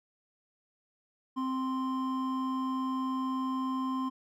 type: tone pair together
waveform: triangle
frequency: 261.6 / 1045.5 Hz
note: C4 / C6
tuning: 0 / -2 cents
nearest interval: 2 octaves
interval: 2398 cents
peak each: -29 / -33 dBFS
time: 1.36-4.1 s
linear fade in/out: 20 ms
effects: none